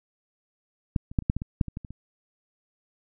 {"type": "clicks", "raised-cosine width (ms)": 5, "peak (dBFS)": [-10, -27, -10, -28, -9, -16, -19, -8, -22, -21, -26, -26], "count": 12, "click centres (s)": [0.962, 1.115, 1.188, 1.223, 1.299, 1.366, 1.419, 1.612, 1.683, 1.771, 1.848, 1.906], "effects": []}